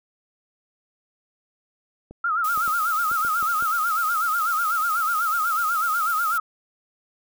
clicks, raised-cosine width 2 ms, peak -27 dBFS, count 7, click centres 2.11 / 2.576 / 2.678 / 3.115 / 3.249 / 3.427 / 3.625 s
sine tone with vibrato, 1323 Hz, E6, 6 cents sharp, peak -20 dBFS, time 2.24-6.4 s, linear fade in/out 5 ms, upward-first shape sine, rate 8.1 Hz, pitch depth 120 cents each way
blue noise, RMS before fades -34 dBFS, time 2.44-6.38 s, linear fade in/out 5 ms
effects none

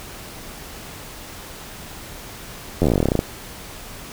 slowing click train, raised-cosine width 2 ms, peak -4 dBFS, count 18, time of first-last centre 2.82-3.191 s, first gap 11 ms, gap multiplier 1.08, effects pink hiss -37 dBFS RMS until 4.12 s

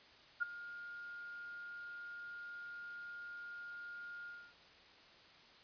sine tone with ADSR envelope, 1417 Hz, F6, 25 cents sharp, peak -30 dBFS, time 0.4-4.54 s, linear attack 25 ms, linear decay 11 ms, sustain -16 dB, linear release 270 ms, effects white hiss -61 dBFS RMS until 5.63 s + resampled to 11025 Hz

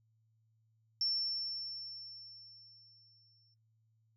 sine tone with exponential decay, 5410 Hz, E8, 44 cents sharp, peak -30 dBFS, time 1.01-3.54 s, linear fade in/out 1 ms, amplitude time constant 550 ms, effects noise-tail reverb RT60 0.1 s tail -17 dB re dry + added 111 Hz sine -70 dBFS peak until 4.16 s

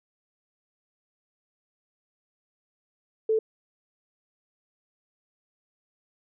sine tone, 440 Hz, A4, in tune, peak -20 dBFS, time 3.29-3.39 s, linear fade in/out 5 ms, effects none

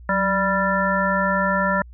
harmonic tone with a mistuned harmonic, 196 Hz, G3, in tune, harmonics 1 / 3 / 5 / 7 / 9, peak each -24 / -24 / -24 / -24 / -24 dBFS, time 0.09-1.82 s, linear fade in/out 2 ms, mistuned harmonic 1, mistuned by -73 cents, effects added 60 Hz sine -39 dBFS peak until 1.93 s

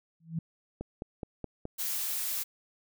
sine tone with exponential growth, 163.8 Hz, E3, 11 cents flat, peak -26 dBFS, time 0.2-0.39 s, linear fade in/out 5 ms, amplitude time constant 40 ms
click train, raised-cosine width 2 ms, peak -23 dBFS, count 5, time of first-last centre 0.81-1.654 s, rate 4.74 Hz
blue noise, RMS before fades -33 dBFS, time 1.78-2.44 s, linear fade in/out 20 ms
effects none

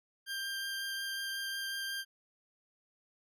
20% pulse tone with vibrato, 1588 Hz, G6, 22 cents sharp, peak -31 dBFS, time 0.26-2.05 s, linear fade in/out 50 ms, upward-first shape triangle, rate 5.5 Hz, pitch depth 9 cents each way, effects none

